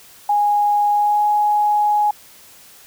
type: tone with pitch glide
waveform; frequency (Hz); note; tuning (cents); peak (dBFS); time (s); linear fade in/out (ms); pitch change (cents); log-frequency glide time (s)
sine; 826 to 835.1; G#5 to G#5; -10 to +9; -13; 0.29-2.11; 5; +19; 0.92-1.24
effects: white hiss -45 dBFS RMS until 2.86 s